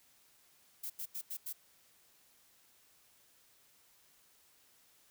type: noise bursts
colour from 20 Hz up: violet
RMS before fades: -41 dBFS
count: 5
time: 0.83-1.529 s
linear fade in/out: 10 ms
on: 71 ms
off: 86 ms
effects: white hiss -67 dBFS RMS until 5.1 s